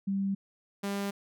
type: tone pair in turn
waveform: sine / sawtooth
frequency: 196 / 199.77 Hz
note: G3 / G3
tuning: 0 / +33 cents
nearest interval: unison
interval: 33 cents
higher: second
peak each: -27 dBFS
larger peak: neither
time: 0.07-0.35 / 0.83-1.11 s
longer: neither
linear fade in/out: 10 ms
effects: none